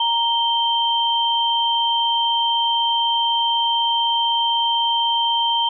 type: tone pair together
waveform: sine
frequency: 932.3 / 3136 Hz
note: A#5 / G7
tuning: 0 / 0 cents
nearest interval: octave + major sixth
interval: 2100 cents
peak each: -19 dBFS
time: 0-5.69 s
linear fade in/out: 5 ms
effects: none